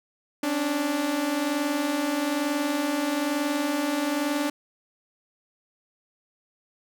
sawtooth tone pair together, 271.9 / 293 Hz, C#4 / D4, -33 / -4 cents, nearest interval minor second, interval 129 cents, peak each -27 / -21 dBFS, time 0.43-4.5 s, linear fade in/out 5 ms, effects none

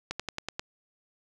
slowing click train, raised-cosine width 0.2 ms, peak -15 dBFS, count 6, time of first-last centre 0.11-0.595 s, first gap 86 ms, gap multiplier 1.06, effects none

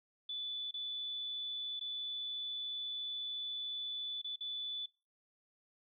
sine tone with dropouts, 3477 Hz, A7, 21 cents flat, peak -38 dBFS, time 0.29-4.86 s, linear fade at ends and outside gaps 5 ms, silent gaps 0.711-0.74 / 1.796-1.81 / 4.217-4.244 / 4.36-4.407 s, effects noise-tail reverb RT60 0.3 s tail -22 dB re dry

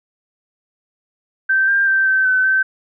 sine tone with pitch steps, 1555 / 1593 / 1562 / 1545 / 1518 / 1544 Hz, G6 / G6 / G6 / G6 / F#6 / G6, -14 / +27 / -7 / -26 / +44 / -27 cents, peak -12 dBFS, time 1.49-2.63 s, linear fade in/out 10 ms, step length 190 ms, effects none

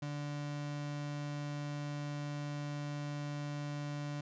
35% pulse tone, 145.9 Hz, D3, 11 cents flat, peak -36 dBFS, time 0.02-4.21 s, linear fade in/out 5 ms, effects resampled to 16000 Hz

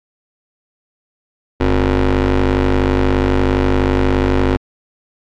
20% pulse ring-modulated tone, 97 Hz, G2, 18 cents flat, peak -4 dBFS, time 1.6-4.57 s, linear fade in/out 10 ms, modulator 168 Hz, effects low-pass 3000 Hz 12 dB/octave + AAC 64 kbps

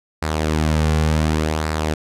sawtooth tone with flanger, 77.78 Hz, D#2, in tune, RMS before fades -19 dBFS, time 0.22-1.94 s, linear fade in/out 5 ms, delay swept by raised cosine 0.31 to 3.21 ms, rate 0.68 Hz, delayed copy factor -0.5, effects low-pass 10000 Hz 12 dB/octave

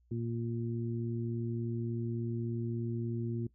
harmonic tone, 116.54 Hz, A#2, in tune, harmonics 1 / 2 / 3, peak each -35 / -38 / -40 dBFS, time 0.11-3.47 s, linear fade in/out 5 ms, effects noise-tail reverb RT60 0.1 s tail -19 dB re dry + added 60 Hz sine -65 dBFS peak until 3.54 s

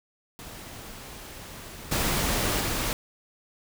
pink noise with level steps, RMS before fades -42 / -26 / -28 dBFS, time 0.39-2.93 s, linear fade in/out 0 ms, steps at 1.91 / 2.6 s, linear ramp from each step 10 ms, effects none

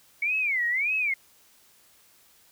sine tone with vibrato, 2205 Hz, C#7, 10 cents flat, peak -23 dBFS, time 0.22-1.14 s, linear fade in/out 5 ms, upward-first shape sine, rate 1.7 Hz, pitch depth 270 cents each way, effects white hiss -59 dBFS RMS until 2.51 s

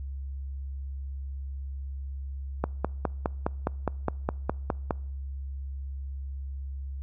click train, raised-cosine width 1 ms, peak -11 dBFS, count 12, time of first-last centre 2.64-4.908 s, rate 4.85 Hz, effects noise-tail reverb RT60 0.7 s tail -26 dB re dry + added 68 Hz sine -33 dBFS peak until 7.02 s

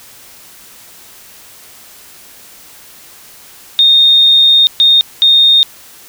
sine tone bursts at uneven times, 3681 Hz, A#7, 23 cents flat, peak -4 dBFS, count 3, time 3.79-4.67 / 4.8-5.01 / 5.22-5.63 s, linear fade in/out 0 ms, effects white hiss -38 dBFS RMS until 6.08 s

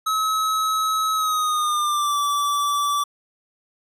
square tone with pitch glide, 1285 to 1158.1 Hz, E6 to D6, -45 to -25 cents, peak -20 dBFS, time 0.06-3.04 s, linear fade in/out 10 ms, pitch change -180 cents, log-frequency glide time 1.14-2.19 s, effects resampled to 32000 Hz

